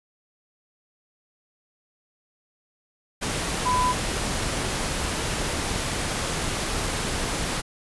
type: tone in noise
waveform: sine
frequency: 1000 Hz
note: B5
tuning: 21 cents sharp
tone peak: -20 dBFS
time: 3.65-3.93 s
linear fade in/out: 20 ms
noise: pink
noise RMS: -27 dBFS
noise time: 3.21-7.62 s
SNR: +4 dB
effects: resampled to 24000 Hz